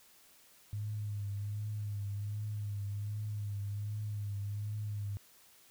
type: tone with vibrato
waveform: sine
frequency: 103.4 Hz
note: G#2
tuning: 7 cents flat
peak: -35 dBFS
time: 0.73-5.17 s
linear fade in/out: 0 ms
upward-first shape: triangle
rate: 1.3 Hz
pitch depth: 52 cents each way
effects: white hiss -62 dBFS RMS until 5.7 s